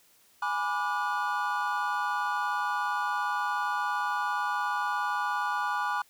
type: chord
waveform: triangle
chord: G# half-diminished seventh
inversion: none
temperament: equal with one note detuned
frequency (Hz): 830.6 / 987.8 / 1174.7 / 1447.8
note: G#5 / B5 / D6 / F#6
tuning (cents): 0 / 0 / 0 / -38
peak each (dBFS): -31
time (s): 0.42-6.02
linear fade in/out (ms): 5
effects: white hiss -62 dBFS RMS until 6.09 s